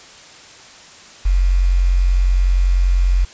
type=tone with quantisation; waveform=sine; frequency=45.23 Hz; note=F#1; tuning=39 cents flat; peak=-11 dBFS; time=1.25-3.25 s; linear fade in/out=10 ms; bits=6; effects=white hiss -41 dBFS RMS until 3.33 s + resampled to 16000 Hz